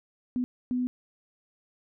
sine tone bursts at uneven times, 249.5 Hz, B3, 18 cents sharp, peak -25 dBFS, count 2, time 0.36-0.44 / 0.71-0.87 s, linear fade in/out 0 ms, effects none

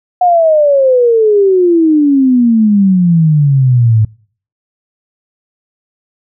sine exponential sweep, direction down, 730 to 106.5 Hz, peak -5 dBFS, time 0.21-4.05 s, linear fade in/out 5 ms, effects noise-tail reverb RT60 0.5 s tail -26 dB re dry

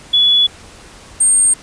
sine tone pair in turn, 3412 / 8598 Hz, G#7 / C9, +46 / +46 cents, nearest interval octave + major third, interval 1600 cents, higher second, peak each -8 dBFS, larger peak neither, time 0.13-0.47 / 1.2-1.54 s, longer neither, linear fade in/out 10 ms, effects pink hiss -39 dBFS RMS until 1.62 s + resampled to 22050 Hz

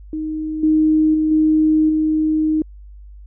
sine tone with level steps, 311.1 Hz, D#4, in tune, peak -21 / -11 / -14 / -11 / -14 dBFS, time 0.13-2.62 s, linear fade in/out 2 ms, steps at 0.63 / 1.14 / 1.31 / 1.89 s, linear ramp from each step 5 ms, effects added 50 Hz sine -36 dBFS peak until 3.26 s

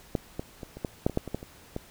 clicks, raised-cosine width 2 ms, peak -12 / -18 / -24 / -27 / -15 / -9 / -21 / -11 / -23 / -16 / -27 / -18 dBFS, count 12, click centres 0.152 / 0.395 / 0.632 / 0.77 / 0.848 / 1.065 / 1.097 / 1.174 / 1.277 / 1.346 / 1.429 / 1.764 s, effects pink hiss -53 dBFS RMS until 1.9 s

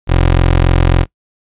20% pulse tone, 43.65 Hz, F1, in tune, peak -3 dBFS, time 0.07-1.06 s, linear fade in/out 50 ms, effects noise-tail reverb RT60 0.1 s tail -23 dB re dry + resampled to 8000 Hz

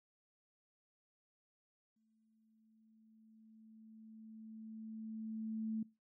sine tone with exponential growth, 220.3 Hz, A3, 2 cents sharp, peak -36 dBFS, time 1.96-5.83 s, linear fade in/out 5 ms, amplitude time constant 840 ms, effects noise-tail reverb RT60 0.3 s tail -23 dB re dry

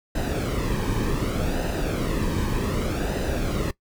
brown noise with flanger, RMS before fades -25 dBFS, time 0.15-3.71 s, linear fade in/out 5 ms, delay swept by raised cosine 0.89 to 1.47 ms, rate 0.66 Hz, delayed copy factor -0.6, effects noise-tail reverb RT60 0.1 s tail -19 dB re dry

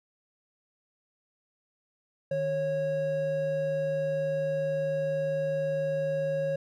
triangle tone pair together, 154.06 / 549 Hz, D#3 / C#5, -17 / -17 cents, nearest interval octave + minor seventh, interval 2200 cents, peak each -33 / -25 dBFS, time 2.31-6.56 s, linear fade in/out 5 ms, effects none

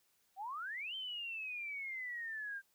sine exponential two-way sweep, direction up then down, 732 to 3138 to 1578 Hz, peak -40 dBFS, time 0.36-2.62 s, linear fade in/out 50 ms, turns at 0.95 s, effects white hiss -75 dBFS RMS until 2.74 s

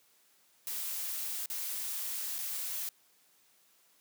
blue noise with dropouts, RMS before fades -37 dBFS, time 0.67-2.89 s, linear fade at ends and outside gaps 1 ms, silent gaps 1.459-1.5 / 2.383-2.387 s, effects white hiss -67 dBFS RMS until 4 s + high-pass 150 Hz 12 dB/octave

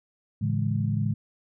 sine chord, A major seventh, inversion none, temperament equal with one note detuned, 110 / 141.91 / 164.81 / 207.7 Hz, A2 / C#3 / E3 / G#3, 0 / +41 / 0 / 0 cents, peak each -26 / -29 / -32 / -30 dBFS, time 0.41-1.14 s, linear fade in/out 10 ms, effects none

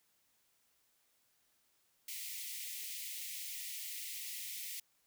white high-pass noise, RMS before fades -44 dBFS, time 2.08-4.8 s, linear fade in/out 5 ms, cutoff 1900 Hz, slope 96 dB/octave, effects white hiss -75 dBFS RMS until 5.06 s

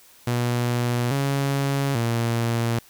sawtooth tone with pitch steps, 120.9 / 138.8 / 116.6 Hz, B2 / C#3 / A#2, -36 / +3 / +1 cents, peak -17 dBFS, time 0.27-2.79 s, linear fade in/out 5 ms, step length 840 ms, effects white hiss -52 dBFS RMS until 2.89 s

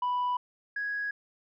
sine tone pair in turn, 987.8 / 1661.3 Hz, B5 / G#6, 0 / 0 cents, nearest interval major sixth, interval 900 cents, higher second, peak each -24 / -29 dBFS, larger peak first, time 0.02-0.37 / 0.76-1.11 s, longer neither, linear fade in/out 5 ms, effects tanh soft clip ceiling -25 dBFS

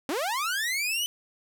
sawtooth linear sweep, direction up, 250 to 3028 Hz, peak -23 dBFS, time 0.09-1.06 s, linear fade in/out 0 ms, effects none

